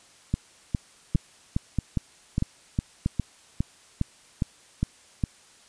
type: two click trains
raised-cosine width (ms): 5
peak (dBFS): -11 / -11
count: 4 / 13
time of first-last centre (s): 1.15-3.061 / 0.34-5.238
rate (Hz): 1.57 / 2.45
effects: white hiss -55 dBFS RMS until 5.68 s + resampled to 22050 Hz